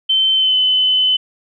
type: tone with pitch glide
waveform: sine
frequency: 3088 to 3030 Hz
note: G7 to F#7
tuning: -27 to +40 cents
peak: -11 dBFS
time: 0.09-1.17 s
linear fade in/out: 10 ms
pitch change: -33 cents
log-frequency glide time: 0.34-0.56 s
effects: none